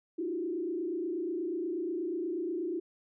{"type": "tone with frequency modulation", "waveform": "sine", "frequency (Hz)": 344.1, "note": "F4", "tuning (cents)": -26, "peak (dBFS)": -31, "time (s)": [0.18, 2.8], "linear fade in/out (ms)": 10, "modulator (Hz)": 28.3, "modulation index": 1.2, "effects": []}